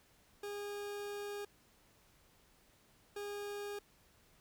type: tone bursts at uneven times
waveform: 40% pulse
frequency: 408.8 Hz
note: G#4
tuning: 27 cents flat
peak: -40 dBFS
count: 2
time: 0.43-1.45 / 3.16-3.79 s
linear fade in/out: 5 ms
effects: pink hiss -68 dBFS RMS until 4.4 s